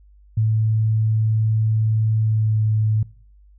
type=tone with pitch glide; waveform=sine; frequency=109.8 to 108.41 Hz; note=A2 to A2; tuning=-3 to -25 cents; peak=-15 dBFS; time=0.37-3.03 s; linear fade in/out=5 ms; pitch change=-22 cents; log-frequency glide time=2.2-2.62 s; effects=noise-tail reverb RT60 0.5 s tail -21 dB re dry + added 50 Hz sine -47 dBFS peak until 3.58 s